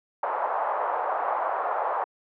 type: band-pass noise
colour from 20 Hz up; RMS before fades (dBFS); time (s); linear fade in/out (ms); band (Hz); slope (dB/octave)
pink; -27; 0.23-2.04; 2; 620 to 1100; 24
effects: high-pass 400 Hz 12 dB/octave